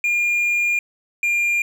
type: tone pair in turn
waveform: triangle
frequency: 2413 / 2400 Hz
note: D7 / D7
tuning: +46 / +37 cents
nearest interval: unison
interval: 9 cents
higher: first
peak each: -15 dBFS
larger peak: neither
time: 0.04-0.79 / 1.23-1.62 s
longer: first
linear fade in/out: 2 ms
effects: none